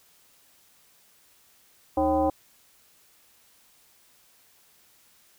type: tone with frequency modulation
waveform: sine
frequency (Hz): 542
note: C#5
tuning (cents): -39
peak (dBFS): -20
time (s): 1.97-2.3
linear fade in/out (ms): 5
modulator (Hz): 234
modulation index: 1.4
effects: white hiss -60 dBFS RMS until 5.38 s